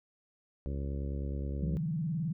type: harmonic tone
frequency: 69.6 Hz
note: C#2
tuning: 8 cents sharp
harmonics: 1 / 2 / 3 / 4 / 5 / 6 / 7 / 8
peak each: -34 / -40 / -44 / -46 / -48 / -50 / -51 / -52 dBFS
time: 0.66-1.77 s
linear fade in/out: 0 ms
type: tone with vibrato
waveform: sine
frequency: 160 Hz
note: D#3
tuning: 49 cents sharp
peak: -30 dBFS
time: 1.62-2.33 s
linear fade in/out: 10 ms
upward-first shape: square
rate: 19 Hz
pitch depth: 160 cents each way
effects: none